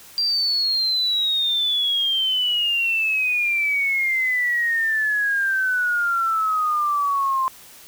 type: exponential sweep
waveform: sine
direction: down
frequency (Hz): 4754 to 1044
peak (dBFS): -18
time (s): 0.18-7.48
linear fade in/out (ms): 0
effects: white hiss -45 dBFS RMS until 7.87 s